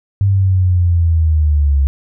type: linear sweep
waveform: sine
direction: down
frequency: 100 to 67.8 Hz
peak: -9 dBFS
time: 0.21-1.87 s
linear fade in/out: 0 ms
effects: none